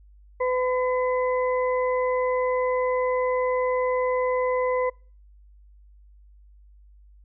harmonic tone, 505 Hz, B4, 39 cents sharp, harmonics 1 / 2 / 4, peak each -22 / -28 / -34 dBFS, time 0.4-4.9 s, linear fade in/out 10 ms, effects noise-tail reverb RT60 0.4 s tail -26 dB re dry + added 50 Hz sine -49 dBFS peak until 7.24 s

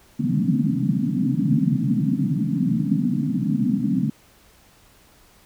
white band-pass noise, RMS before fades -21 dBFS, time 0.19-4.1 s, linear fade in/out 5 ms, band 130 to 280 Hz, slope 96 dB/octave, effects pink hiss -54 dBFS RMS until 5.45 s

